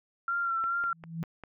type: tone with vibrato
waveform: sine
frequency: 1368 Hz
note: F6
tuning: 36 cents flat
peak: -27 dBFS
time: 0.28-0.93 s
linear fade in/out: 2 ms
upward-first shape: sine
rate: 2.4 Hz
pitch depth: 33 cents each way
type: click train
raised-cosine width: 0.5 ms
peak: -28 dBFS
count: 5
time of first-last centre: 0.64-1.437 s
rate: 5.02 Hz
type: tone with exponential growth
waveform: sine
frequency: 164.8 Hz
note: E3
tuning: in tune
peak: -28 dBFS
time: 0.84-1.23 s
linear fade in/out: 0 ms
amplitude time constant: 83 ms
effects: none

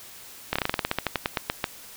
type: slowing click train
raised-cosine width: 0.3 ms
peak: -7 dBFS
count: 17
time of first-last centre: 0.53-1.642 s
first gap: 26 ms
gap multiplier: 1.12
effects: white hiss -45 dBFS RMS until 1.96 s

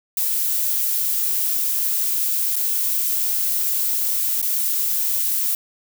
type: noise with dropouts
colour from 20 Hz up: violet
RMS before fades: -21 dBFS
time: 0.17-5.55 s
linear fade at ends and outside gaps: 2 ms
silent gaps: 2.558-2.563 / 4.417-4.426 s
effects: none

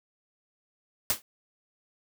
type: noise with exponential decay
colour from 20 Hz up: white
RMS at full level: -21 dBFS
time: 1.1-1.22 s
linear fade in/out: 1 ms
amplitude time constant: 25 ms
effects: none

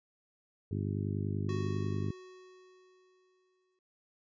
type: harmonic tone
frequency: 50.2 Hz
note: G1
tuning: 42 cents sharp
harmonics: 2 / 3 / 4 / 5 / 6 / 7 / 8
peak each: -34 / -38 / -40 / -42 / -44 / -45 / -46 dBFS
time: 0.71-2.11 s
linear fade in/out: 5 ms
type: tone with exponential decay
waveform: square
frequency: 370 Hz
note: F#4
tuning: in tune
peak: -37 dBFS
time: 1.49-3.79 s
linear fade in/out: 2 ms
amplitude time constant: 500 ms
effects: resampled to 16000 Hz

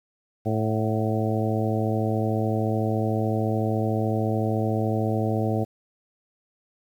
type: harmonic tone with a mistuned harmonic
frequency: 110 Hz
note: A2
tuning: in tune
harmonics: 1 / 2 / 3 / 4 / 5 / 6 / 7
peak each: -25 / -28 / -30 / -31 / -32 / -33 / -33 dBFS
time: 0.45-5.65 s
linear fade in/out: 20 ms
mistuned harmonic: 7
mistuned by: -37 cents
effects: 9-bit

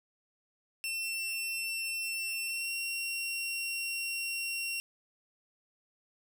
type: tone with pitch glide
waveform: sawtooth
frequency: 2699 to 2740 Hz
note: E7 to F7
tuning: +40 to -34 cents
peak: -30 dBFS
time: 0.84-4.8 s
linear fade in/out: 0 ms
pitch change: +26 cents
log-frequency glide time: 2.44-2.71 s
effects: none

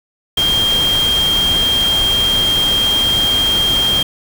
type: tone in noise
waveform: sine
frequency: 3204 Hz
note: G7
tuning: 37 cents sharp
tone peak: -12 dBFS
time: 0.37-4.03 s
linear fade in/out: 5 ms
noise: pink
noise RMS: -22 dBFS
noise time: 0.37-4.03 s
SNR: +7 dB
effects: none

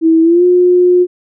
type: tone with pitch glide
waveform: sine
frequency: 325 to 358.5 Hz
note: E4 to F4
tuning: -24 to +45 cents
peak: -5 dBFS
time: 0.01-1.07 s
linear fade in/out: 50 ms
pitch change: +169 cents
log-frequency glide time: 0.22-0.44 s
effects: none

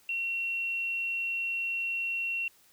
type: tone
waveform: sine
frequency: 2730 Hz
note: F7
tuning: 40 cents flat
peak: -29 dBFS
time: 0.09-2.48 s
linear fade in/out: 2 ms
effects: white hiss -62 dBFS RMS until 2.72 s

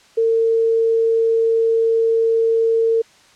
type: tone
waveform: sine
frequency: 453.8 Hz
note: A#4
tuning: 47 cents flat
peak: -13 dBFS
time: 0.17-3.02 s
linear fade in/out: 10 ms
effects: white hiss -50 dBFS RMS until 3.35 s + low-pass 6000 Hz 12 dB/octave

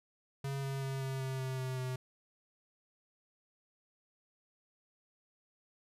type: tone with pitch steps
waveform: square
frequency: 137.6 / 136.26 / 134.92 / 133.61 / 132.3 / 131.01 / 129.73 / 128.46 Hz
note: C#3 / C#3 / C#3 / C3 / C3 / C3 / C3 / C3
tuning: -12 / -29 / -46 / +37 / +20 / +3 / -14 / -31 cents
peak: -36 dBFS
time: 0.44-1.96 s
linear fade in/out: 5 ms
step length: 190 ms
effects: resampled to 32000 Hz

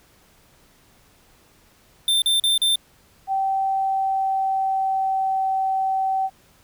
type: tone bursts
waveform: square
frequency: 3577 Hz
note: A7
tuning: 28 cents sharp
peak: -17 dBFS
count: 4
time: 2.08-2.757 s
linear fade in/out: 2 ms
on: 140 ms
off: 39 ms
type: tone with pitch glide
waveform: sine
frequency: 774 to 767.3 Hz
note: G5 to G5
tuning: -22 to -37 cents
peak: -19 dBFS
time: 3.27-6.3 s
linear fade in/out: 50 ms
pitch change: -15 cents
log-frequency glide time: 3.7-5.44 s
effects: pink hiss -56 dBFS RMS until 6.63 s

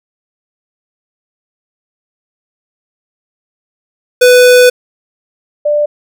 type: tone pair in turn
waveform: square / sine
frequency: 496.8 / 591.9 Hz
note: B4 / D5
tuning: +10 / +13 cents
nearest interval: minor third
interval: 303 cents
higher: second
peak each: -3 / -8 dBFS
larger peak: first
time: 4.21-4.7 / 5.65-5.86 s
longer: first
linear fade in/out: 10 ms
effects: none

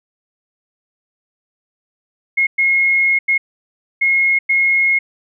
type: tone bursts at uneven times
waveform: sine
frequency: 2159 Hz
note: C#7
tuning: 46 cents flat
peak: -11 dBFS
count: 5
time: 2.37-2.47 / 2.58-3.19 / 3.28-3.38 / 4.01-4.39 / 4.49-4.99 s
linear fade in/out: 10 ms
effects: none

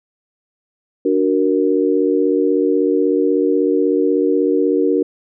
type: chord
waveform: sine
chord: D augmented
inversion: none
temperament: equal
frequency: 293.7 / 370 / 466.2 Hz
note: D4 / F#4 / A#4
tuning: 0 / 0 / 0 cents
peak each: -17 dBFS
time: 1.05-5.03 s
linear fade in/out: 5 ms
effects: none

